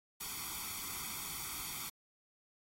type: noise with comb filter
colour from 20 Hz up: white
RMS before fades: -42 dBFS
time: 0.2-1.9 s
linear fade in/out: 10 ms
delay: 0.88 ms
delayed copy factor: +0.85
effects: AAC 48 kbps